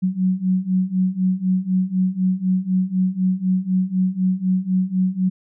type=beating tone pair; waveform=sine; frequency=183.5 / 187.5 Hz; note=F#3 / F#3; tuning=-14 / +23 cents; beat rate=4 Hz; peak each=-21 / -19 dBFS; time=0.02-5.3 s; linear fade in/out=20 ms; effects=none